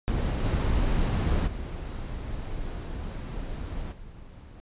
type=noise with level steps; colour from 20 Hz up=brown; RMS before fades=-26 / -24 / -34 / -45 dBFS; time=0.08-4.6 s; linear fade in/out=0 ms; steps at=0.43 / 1.46 / 3.91 s; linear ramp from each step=20 ms; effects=resampled to 8000 Hz